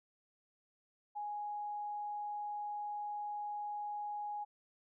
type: tone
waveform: sine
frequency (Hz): 830.6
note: G#5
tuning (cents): 0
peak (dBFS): -38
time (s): 1.15-4.45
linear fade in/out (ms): 20
effects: none